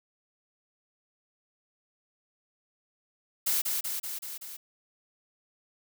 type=noise with echo; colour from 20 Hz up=blue; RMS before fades=-27 dBFS; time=3.46-3.62 s; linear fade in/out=10 ms; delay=190 ms; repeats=5; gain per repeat=-3 dB; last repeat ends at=4.57 s; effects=none